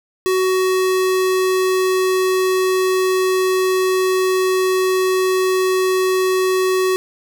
square tone, 373.6 Hz, F#4, 17 cents sharp, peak -15 dBFS, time 0.26-6.96 s, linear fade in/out 0 ms, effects none

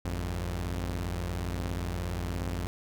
sawtooth tone pair together, 52.55 / 88 Hz, G#1 / F2, +21 / +14 cents, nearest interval major sixth, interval 893 cents, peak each -31 / -29 dBFS, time 0.05-2.67 s, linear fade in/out 0 ms, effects none

